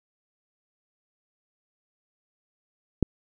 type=click; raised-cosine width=3 ms; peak=-7 dBFS; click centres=3.027 s; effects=none